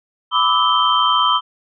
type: tone cluster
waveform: sine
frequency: 995 / 1178 / 1298 / 3128 Hz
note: B5 / D6 / E6 / G7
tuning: +13 / +5 / -27 / -4 cents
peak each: -18 dBFS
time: 0.31-1.41 s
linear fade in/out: 50 ms
effects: none